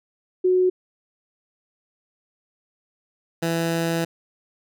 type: tone pair in turn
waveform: sine / 15% pulse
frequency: 367.4 / 166.28 Hz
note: F#4 / E3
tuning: -12 / +15 cents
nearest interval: octave + major second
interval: 1373 cents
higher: first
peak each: -15 dBFS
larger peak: neither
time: 0.44-0.7 / 3.42-4.05 s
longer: second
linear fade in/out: 10 ms
effects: none

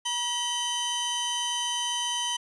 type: tone pair together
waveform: sawtooth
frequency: 961 / 3051 Hz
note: B5 / G7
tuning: -48 / -48 cents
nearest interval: octave + minor sixth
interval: 2000 cents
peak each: -28 / -25 dBFS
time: 0.05-2.37 s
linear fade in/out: 10 ms
effects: resampled to 22050 Hz

